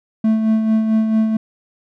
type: tone with tremolo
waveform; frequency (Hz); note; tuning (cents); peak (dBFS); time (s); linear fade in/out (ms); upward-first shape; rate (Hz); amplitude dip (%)
triangle; 220; A3; 0; -9; 0.24-1.37; 5; sine; 4.5; 45
effects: none